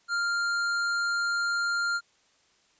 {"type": "tone with hard clipping", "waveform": "sine", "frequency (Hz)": 1396.9, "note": "F6", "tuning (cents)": 0, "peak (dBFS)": -27, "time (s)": [0.08, 2.01], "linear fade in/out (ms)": 50, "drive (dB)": 13, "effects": ["white hiss -65 dBFS RMS until 2.79 s", "resampled to 16000 Hz"]}